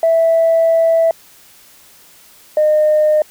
sine tone pair in turn, 658 / 610.9 Hz, E5 / D#5, -3 / -32 cents, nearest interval minor second, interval 129 cents, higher first, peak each -8 dBFS, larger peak neither, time 0.03-1.11 / 2.57-3.22 s, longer first, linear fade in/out 2 ms, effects tanh soft clip ceiling -5 dBFS + white hiss -45 dBFS RMS until 3.3 s

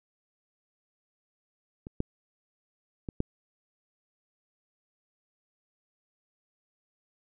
clicks, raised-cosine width 3 ms, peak -27 / -15 / -22 / -14 dBFS, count 4, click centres 1.869 / 2.004 / 3.088 / 3.204 s, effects none

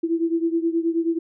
sine beating tone pair, 329.6 / 339 Hz, E4 / E4, 0 / +49 cents, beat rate 9.4 Hz, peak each -21 / -24 dBFS, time 0.03-1.19 s, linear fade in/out 10 ms, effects none

